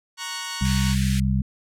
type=chord; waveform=10% pulse; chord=F# major; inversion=first; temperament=equal; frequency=932.3 / 1108.7 / 1480 Hz; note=A#5 / C#6 / F#6; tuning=0 / 0 / 0 cents; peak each=-25 dBFS; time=0.17-0.96 s; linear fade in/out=50 ms
type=harmonic tone; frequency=65.41 Hz; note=C2; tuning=in tune; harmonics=1 / 2 / 3; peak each=-23 / -23 / -23 dBFS; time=0.61-1.42 s; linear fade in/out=5 ms
type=high-pass noise; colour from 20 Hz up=pink; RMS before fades=-33 dBFS; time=0.65-1.2 s; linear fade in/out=2 ms; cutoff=1600 Hz; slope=48 dB/octave
effects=low-pass 11000 Hz 12 dB/octave